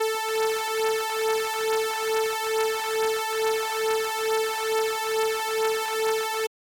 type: beating tone pair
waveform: sawtooth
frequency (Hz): 440 / 442.3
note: A4 / A4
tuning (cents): 0 / +9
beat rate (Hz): 2.3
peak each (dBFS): -22 / -23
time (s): 0-6.47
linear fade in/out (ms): 10
effects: AAC 64 kbps